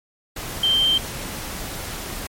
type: tone in noise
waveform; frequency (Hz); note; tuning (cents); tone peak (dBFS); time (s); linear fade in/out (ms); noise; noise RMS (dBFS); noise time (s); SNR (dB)
sine; 3136; G7; 0; -15; 0.63-0.98; 5; pink; -31; 0.36-2.27; +13
effects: MP3 64 kbps